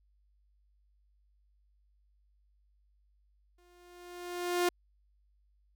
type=tone with exponential growth; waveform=sawtooth; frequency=353.4 Hz; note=F4; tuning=21 cents sharp; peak=-21 dBFS; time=3.58-4.69 s; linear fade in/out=5 ms; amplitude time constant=240 ms; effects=added 50 Hz sine -66 dBFS peak until 5.75 s